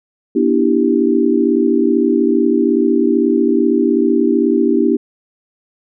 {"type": "chord", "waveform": "sine", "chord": "E minor seventh", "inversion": "second", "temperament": "equal with one note detuned", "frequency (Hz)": [241.2, 293.7, 329.6, 392], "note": ["B3", "D4", "E4", "G4"], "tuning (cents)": [-41, 0, 0, 0], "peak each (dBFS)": -16, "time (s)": [0.35, 4.97], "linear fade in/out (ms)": 10, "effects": []}